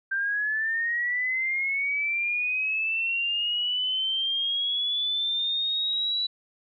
sine linear sweep, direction up, 1568 to 3951 Hz, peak -24 dBFS, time 0.11-6.27 s, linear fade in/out 10 ms, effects none

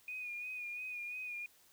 sine tone with vibrato, 2462 Hz, D#7, 19 cents flat, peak -40 dBFS, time 0.08-1.46 s, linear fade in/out 2 ms, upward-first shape sine, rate 2.9 Hz, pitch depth 38 cents each way, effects white hiss -66 dBFS RMS until 1.72 s

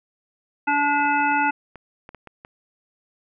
harmonic tone, 289.1 Hz, D4, 27 cents flat, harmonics 1 / 3 / 5 / 7 / 9, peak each -27 / -20 / -23 / -31 / -27 dBFS, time 0.67-1.51 s, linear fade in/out 10 ms
clicks, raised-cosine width 0.5 ms, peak -25 dBFS, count 9, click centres 1.002 / 1.055 / 1.204 / 1.318 / 1.757 / 2.091 / 2.147 / 2.273 / 2.449 s
effects none

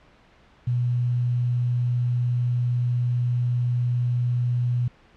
sine tone with quantisation, 122.2 Hz, B2, 18 cents flat, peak -20 dBFS, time 0.67-4.88 s, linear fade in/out 5 ms, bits 8, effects pink hiss -55 dBFS RMS until 5.16 s + low-pass 3000 Hz 12 dB/octave

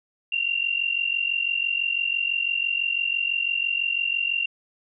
sine tone pair together, 2742 / 2788 Hz, F7 / F7, -32 / -4 cents, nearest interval unison, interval 28 cents, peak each -25 dBFS, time 0.32-4.46 s, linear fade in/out 5 ms, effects none

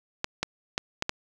clicks, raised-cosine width 0.2 ms, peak -9 dBFS, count 5, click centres 0.244 / 0.43 / 0.779 / 1.024 / 1.094 s, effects none

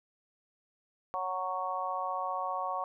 harmonic tone, 185 Hz, F#3, in tune, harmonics 3 / 4 / 5 / 6, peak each -40 / -36 / -38 / -35 dBFS, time 1.14-2.84 s, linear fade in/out 0 ms, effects none

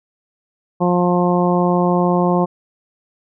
harmonic tone, 177.4 Hz, F3, 27 cents sharp, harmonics 1 / 2 / 3 / 4 / 5 / 6, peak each -16 / -19 / -21 / -22 / -23 / -24 dBFS, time 0.8-2.46 s, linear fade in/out 20 ms, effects none

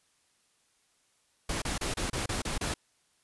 pink noise bursts, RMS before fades -32 dBFS, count 8, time 1.49-2.74 s, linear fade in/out 5 ms, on 130 ms, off 30 ms, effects white hiss -70 dBFS RMS until 3.23 s + resampled to 24000 Hz

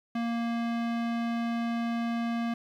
square tone with low-pass filter, 233.1 Hz, A#3, in tune, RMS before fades -30 dBFS, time 0.15-2.54 s, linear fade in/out 5 ms, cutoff 3100 Hz, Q 0.75, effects 10-bit

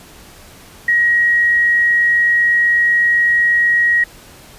sine tone, 1896 Hz, A#6, 29 cents sharp, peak -10 dBFS, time 0.88-4.04 s, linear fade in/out 5 ms, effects pink hiss -41 dBFS RMS until 4.58 s + resampled to 32000 Hz

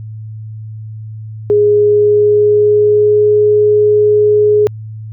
sine tone with pitch glide, 415.3 to 419.9 Hz, G#4 to G#4, 0 to +19 cents, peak -6 dBFS, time 1.5-4.67 s, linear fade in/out 0 ms, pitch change +19 cents, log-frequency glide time 1.64-3.26 s, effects added 109 Hz sine -24 dBFS peak until 5.12 s

